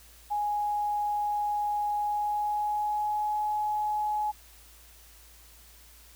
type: tone with pitch glide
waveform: sine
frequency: 830.6 to 843.7 Hz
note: G#5 to G#5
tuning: 0 to +27 cents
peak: -26 dBFS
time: 0.3-4.32 s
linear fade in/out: 20 ms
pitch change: +27 cents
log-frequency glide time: 1.99-3.39 s
effects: added 57 Hz sine -55 dBFS peak until 6.15 s + white hiss -55 dBFS RMS until 6.15 s